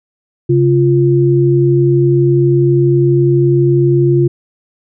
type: tone pair together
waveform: sine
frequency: 136.04 / 348.2 Hz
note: C#3 / F4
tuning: -32 / -5 cents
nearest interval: octave + major third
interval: 1627 cents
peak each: -10 dBFS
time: 0.49-4.28 s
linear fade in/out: 10 ms
effects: none